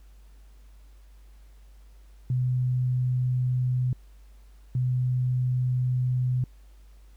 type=tone pair in turn; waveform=sine; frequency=126.2 / 126.2 Hz; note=B2 / B2; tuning=+38 / +38 cents; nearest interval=unison; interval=0 cents; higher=neither; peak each=-22 / -22 dBFS; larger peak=neither; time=2.3-3.93 / 4.75-6.44 s; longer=second; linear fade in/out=2 ms; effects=added 50 Hz sine -48 dBFS peak until 7.16 s + pink hiss -65 dBFS RMS until 7.16 s